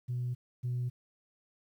sine tone pair in turn, 123.47 / 123.47 Hz, B2 / B2, 0 / 0 cents, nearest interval unison, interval 0 cents, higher neither, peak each -30 / -29 dBFS, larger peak second, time 0.08-0.35 / 0.63-0.9 s, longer neither, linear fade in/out 20 ms, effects tanh soft clip ceiling -28 dBFS + 11-bit

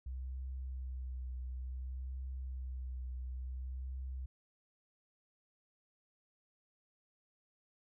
sine tone with vibrato, 64 Hz, C2, 38 cents flat, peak -39 dBFS, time 0.06-4.26 s, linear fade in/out 5 ms, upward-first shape triangle, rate 0.57 Hz, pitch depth 32 cents each way, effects none

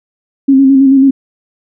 sine tone with vibrato, 270 Hz, C#4, 45 cents flat, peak -3 dBFS, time 0.48-1.11 s, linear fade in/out 10 ms, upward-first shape square, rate 9.2 Hz, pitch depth 30 cents each way, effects none

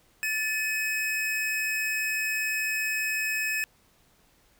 square tone pair together, 1751 / 2541 Hz, A6 / D#7, -9 / +36 cents, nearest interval tritone, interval 645 cents, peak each -31 / -29 dBFS, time 0.23-3.64 s, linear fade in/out 0 ms, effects pink hiss -63 dBFS RMS until 4.59 s

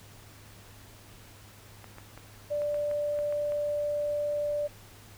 clicks, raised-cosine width 0.5 ms, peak -30 dBFS, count 9, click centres 1.843 / 1.984 / 2.176 / 2.619 / 2.744 / 2.913 / 3.189 / 3.325 / 3.521 s
sine tone, 588 Hz, D5, 2 cents sharp, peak -27 dBFS, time 2.5-4.68 s, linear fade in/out 20 ms
effects added 103 Hz sine -53 dBFS peak until 5.17 s + pink hiss -53 dBFS RMS until 5.17 s

